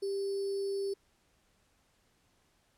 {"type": "tone with sample-and-hold", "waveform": "sine", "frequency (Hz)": 394.6, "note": "G4", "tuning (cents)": 11, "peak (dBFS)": -31, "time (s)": [0.02, 0.94], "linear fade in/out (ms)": 10, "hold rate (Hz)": 4900, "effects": ["pink hiss -71 dBFS RMS until 2.77 s", "low-pass 11000 Hz 12 dB/octave"]}